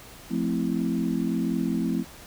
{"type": "chord", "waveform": "sine", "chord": "F major seventh", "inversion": "none", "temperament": "equal with one note detuned", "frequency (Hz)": [176.13, 220, 261.6, 329.6], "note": ["F3", "A3", "C4", "E4"], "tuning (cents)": [15, 0, 0, 0], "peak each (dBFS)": [-29, -28, -28, -31], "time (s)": [0.29, 2.05], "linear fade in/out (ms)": 50, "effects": ["pink hiss -46 dBFS RMS until 2.26 s"]}